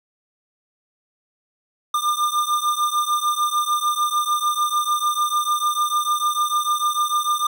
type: beating tone pair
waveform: square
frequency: 1200 / 1206.7 Hz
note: D6 / D6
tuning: +37 / +47 cents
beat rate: 6.7 Hz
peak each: -22 / -23 dBFS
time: 1.94-7.47 s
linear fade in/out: 5 ms
effects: none